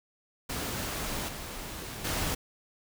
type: noise with level steps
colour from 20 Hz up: pink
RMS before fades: -34 / -40 / -31 dBFS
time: 0.49-2.35 s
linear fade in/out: 10 ms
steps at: 1.28 / 2.04 s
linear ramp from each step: 10 ms
effects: none